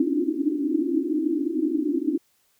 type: band-pass noise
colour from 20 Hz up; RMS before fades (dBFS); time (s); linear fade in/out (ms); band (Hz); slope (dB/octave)
white; -24; 0-2.18; 5; 270 to 340; 96
effects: white hiss -66 dBFS RMS until 2.59 s